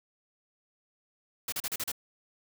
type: noise bursts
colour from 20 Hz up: white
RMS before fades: -33 dBFS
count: 6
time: 1.48-1.918 s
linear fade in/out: 5 ms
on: 43 ms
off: 36 ms
effects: none